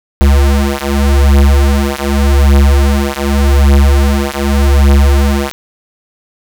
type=beating tone pair; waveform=square; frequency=69.3 / 70.15 Hz; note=C#2 / C#2; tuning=0 / +21 cents; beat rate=0.85 Hz; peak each=-10 dBFS; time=0.21-5.52 s; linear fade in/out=0 ms; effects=none